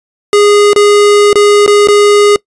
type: tone with dropouts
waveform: square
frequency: 411.7 Hz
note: G#4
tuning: 15 cents flat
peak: -4 dBFS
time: 0.33-2.36 s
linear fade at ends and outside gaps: 1 ms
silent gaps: 0.732-0.761 / 1.33-1.356 / 1.663-1.677 / 1.873-1.885 s
effects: noise-tail reverb RT60 0.1 s tail -23 dB re dry + resampled to 22050 Hz